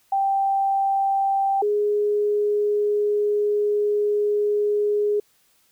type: tone pair in turn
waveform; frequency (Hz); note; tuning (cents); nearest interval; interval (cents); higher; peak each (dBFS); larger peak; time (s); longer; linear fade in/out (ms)
sine; 784 / 415.3; G5 / G#4; 0 / 0; major seventh; 1100; first; -18; neither; 0.12-1.62 / 1.62-5.2; second; 5
effects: white hiss -62 dBFS RMS until 5.71 s